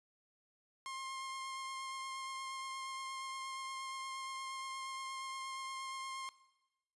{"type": "tone with vibrato", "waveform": "sawtooth", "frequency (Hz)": 1064, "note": "C6", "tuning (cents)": 29, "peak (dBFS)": -38, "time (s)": [0.86, 6.29], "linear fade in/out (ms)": 0, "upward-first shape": "triangle", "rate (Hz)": 8.5, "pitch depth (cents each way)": 15, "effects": ["noise-tail reverb RT60 1.0 s tail -18 dB re dry", "resampled to 24000 Hz"]}